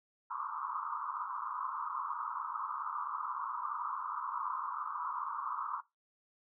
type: band-pass noise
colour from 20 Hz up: white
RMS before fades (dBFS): -39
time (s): 0.3-5.81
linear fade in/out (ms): 10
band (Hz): 940 to 1300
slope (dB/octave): 96
effects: noise-tail reverb RT60 0.2 s tail -18 dB re dry